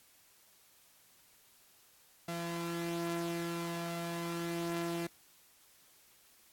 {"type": "tone pair together", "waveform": "sawtooth", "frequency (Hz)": [169.5, 339.6], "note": ["E3", "F4"], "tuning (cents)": [49, -48], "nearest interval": "octave", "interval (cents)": 1203, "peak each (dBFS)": [-35, -34], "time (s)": [2.28, 5.07], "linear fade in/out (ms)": 5, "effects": ["white hiss -64 dBFS RMS until 6.52 s", "AAC 64 kbps"]}